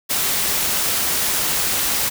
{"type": "noise", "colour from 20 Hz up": "white", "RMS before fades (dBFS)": -20, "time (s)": [0.09, 2.1], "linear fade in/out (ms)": 20, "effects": []}